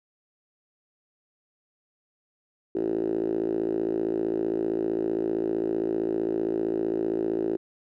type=tone with band-pass filter; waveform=5% pulse; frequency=55.4 Hz; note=A1; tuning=13 cents sharp; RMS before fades=-27 dBFS; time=2.75-7.57 s; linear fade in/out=5 ms; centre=360 Hz; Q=7.1; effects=none